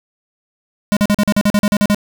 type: tone bursts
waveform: square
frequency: 206.1 Hz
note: G#3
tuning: 13 cents flat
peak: -11 dBFS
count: 12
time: 0.92-1.946 s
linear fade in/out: 0 ms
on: 47 ms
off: 42 ms
effects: none